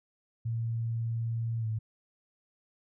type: tone with pitch glide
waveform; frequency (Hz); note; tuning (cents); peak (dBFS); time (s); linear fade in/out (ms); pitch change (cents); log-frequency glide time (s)
sine; 114.9 to 110.09; A#2 to A2; -25 to +1; -29; 0.45-1.79; 10; -74; 1.59-1.67
effects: none